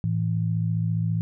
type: tone pair together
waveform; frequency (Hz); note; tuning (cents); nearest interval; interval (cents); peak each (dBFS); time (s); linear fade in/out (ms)
sine; 109.92 / 164.7; A2 / E3; -1 / -1; perfect fifth; 700; -24 / -25; 0.04-1.21; 0
effects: none